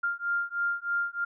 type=beating tone pair; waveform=sine; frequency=1396.9 / 1400.1 Hz; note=F6 / F6; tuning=0 / +4 cents; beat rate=3.2 Hz; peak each=-30 dBFS; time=0.03-1.25 s; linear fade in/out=10 ms; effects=none